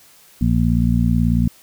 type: harmonic tone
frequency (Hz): 58.27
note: A#1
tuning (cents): 0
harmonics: 1 / 2 / 3 / 4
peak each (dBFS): -19 / -19 / -19 / -19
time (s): 0.41-1.48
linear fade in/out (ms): 5
effects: white hiss -49 dBFS RMS until 1.62 s